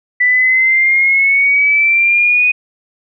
sine exponential sweep, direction up, 1975.5 to 2491 Hz, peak -8 dBFS, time 0.2-2.52 s, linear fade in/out 10 ms, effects none

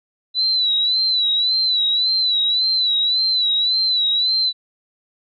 sine tone with vibrato, 3973 Hz, B7, 10 cents sharp, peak -15 dBFS, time 0.34-4.53 s, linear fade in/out 50 ms, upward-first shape sine, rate 1.8 Hz, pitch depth 72 cents each way, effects none

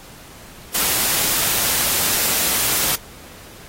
white noise, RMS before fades -19 dBFS, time 0.74-2.96 s, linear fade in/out 10 ms, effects pink hiss -42 dBFS RMS until 3.68 s + AAC 48 kbps

